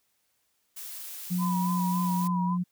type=noise; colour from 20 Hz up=blue; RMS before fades=-40 dBFS; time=0.76-2.28 s; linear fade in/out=10 ms
type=tone with pitch glide; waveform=sine; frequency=180 to 178.76 Hz; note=F#3 to F3; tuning=-47 to +41 cents; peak=-25 dBFS; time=1.3-2.64 s; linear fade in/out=20 ms; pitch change=-12 cents; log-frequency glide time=2.06-2.15 s
type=tone with vibrato; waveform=sine; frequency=987.8 Hz; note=B5; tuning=in tune; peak=-30 dBFS; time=1.38-2.58 s; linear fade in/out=50 ms; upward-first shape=sine; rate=3.6 Hz; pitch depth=57 cents each way
effects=white hiss -73 dBFS RMS until 2.71 s